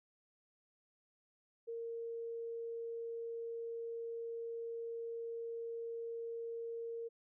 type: tone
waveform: sine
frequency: 462.1 Hz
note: A#4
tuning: 15 cents flat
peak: -40 dBFS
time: 1.67-7.09 s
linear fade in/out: 20 ms
effects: none